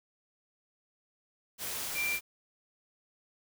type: tone in noise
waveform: sine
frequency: 2364 Hz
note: D7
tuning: 11 cents sharp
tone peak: -30 dBFS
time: 1.94-2.2 s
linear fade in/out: 50 ms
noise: white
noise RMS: -37 dBFS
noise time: 1.58-2.21 s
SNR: +4 dB
effects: none